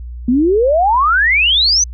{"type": "exponential sweep", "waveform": "sine", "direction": "up", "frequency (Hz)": [233.1, 6250], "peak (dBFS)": -9, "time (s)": [0.28, 1.84], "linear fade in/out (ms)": 5, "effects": ["added 60 Hz sine -25 dBFS peak until 1.93 s"]}